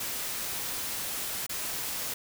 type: noise with dropouts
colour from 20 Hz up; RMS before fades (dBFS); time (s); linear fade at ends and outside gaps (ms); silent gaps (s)
white; -34; 0-2.14; 5; 1.466-1.493
effects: none